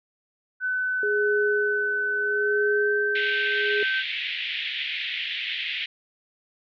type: tone with pitch glide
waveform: sine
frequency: 1508 to 1551.3 Hz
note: F#6 to G6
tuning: +32 to -19 cents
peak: -23 dBFS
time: 0.6-4.04 s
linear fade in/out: 50 ms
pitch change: +49 cents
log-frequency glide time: 2.2-2.91 s
type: tone with tremolo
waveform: sine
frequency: 415.3 Hz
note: G#4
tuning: in tune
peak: -21 dBFS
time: 1.03-3.83 s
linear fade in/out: 2 ms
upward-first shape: sine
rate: 0.74 Hz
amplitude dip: 75%
type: band-pass noise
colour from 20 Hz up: white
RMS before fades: -30 dBFS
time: 3.15-5.86 s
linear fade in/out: 5 ms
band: 1900 to 3500 Hz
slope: 48 dB/octave
effects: none